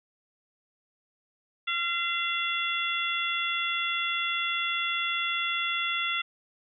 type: harmonic tone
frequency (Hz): 685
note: F5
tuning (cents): -34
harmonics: 2 / 3 / 4 / 5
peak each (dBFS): -32 / -32 / -32 / -32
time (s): 1.67-6.22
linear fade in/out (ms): 10
effects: none